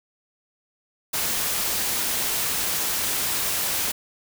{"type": "noise", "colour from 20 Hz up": "white", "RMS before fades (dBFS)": -25, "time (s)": [1.13, 3.92], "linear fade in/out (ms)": 10, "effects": []}